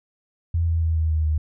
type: tone with pitch steps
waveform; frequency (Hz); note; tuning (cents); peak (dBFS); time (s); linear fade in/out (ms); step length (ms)
sine; 83.9 / 82.51 / 81.14 / 79.79 / 78.46 / 77.16; E2 / E2 / E2 / D#2 / D#2 / D#2; +31 / +2 / -27 / +44 / +15 / -14; -18; 0.54-1.38; 5; 140
effects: none